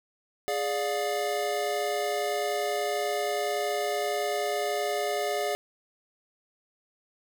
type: chord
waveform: square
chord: D diminished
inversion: second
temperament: equal with one note detuned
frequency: 415.3 / 587.3 / 709 Hz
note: Ab4 / D5 / F5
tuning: 0 / 0 / +26 cents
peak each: -32 dBFS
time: 0.48-5.55 s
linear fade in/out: 0 ms
effects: none